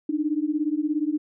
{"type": "beating tone pair", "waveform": "sine", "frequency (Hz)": [294.4, 311.4], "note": ["D4", "D#4"], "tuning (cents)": [4, 2], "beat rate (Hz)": 17, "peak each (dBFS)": -25, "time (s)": [0.09, 1.18], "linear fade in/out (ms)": 5, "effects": []}